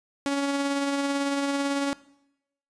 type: tone with tremolo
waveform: sawtooth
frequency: 280 Hz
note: C#4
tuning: 18 cents sharp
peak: -19 dBFS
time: 0.26-1.93 s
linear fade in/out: 0 ms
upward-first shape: sine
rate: 18 Hz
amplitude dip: 30%
effects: noise-tail reverb RT60 0.8 s tail -19 dB re dry + resampled to 22050 Hz